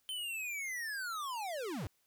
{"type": "linear sweep", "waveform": "square", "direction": "down", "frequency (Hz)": [3100, 73.42], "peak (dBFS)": -38, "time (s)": [0.09, 1.87], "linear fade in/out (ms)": 0, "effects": ["white hiss -75 dBFS RMS until 2.06 s"]}